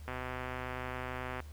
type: click train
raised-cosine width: 0.5 ms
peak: -24 dBFS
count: 169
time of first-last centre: 0.08-1.403 s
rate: 127 Hz
effects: added 75 Hz sine -45 dBFS peak until 1.52 s + pink hiss -60 dBFS RMS until 1.52 s